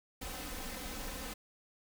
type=noise with comb filter; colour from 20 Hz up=pink; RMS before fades=-42 dBFS; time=0.21-1.34 s; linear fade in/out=10 ms; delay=3.9 ms; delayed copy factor=+0.7; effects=none